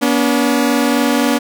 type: tone pair together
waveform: sawtooth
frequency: 241.3 / 285.1 Hz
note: B3 / C#4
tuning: -40 / +49 cents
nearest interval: minor third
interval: 289 cents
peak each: -11 dBFS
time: 0.01-1.39 s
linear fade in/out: 20 ms
effects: none